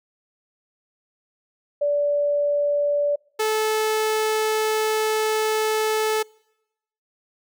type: tone pair in turn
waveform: sine / sawtooth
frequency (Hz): 580 / 434.5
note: D5 / A4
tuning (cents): -22 / -22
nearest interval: perfect fourth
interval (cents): 500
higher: first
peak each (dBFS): -18 / -16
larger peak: second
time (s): 1.81-3.16 / 3.39-6.23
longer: second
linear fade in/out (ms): 10
effects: noise-tail reverb RT60 0.9 s tail -26 dB re dry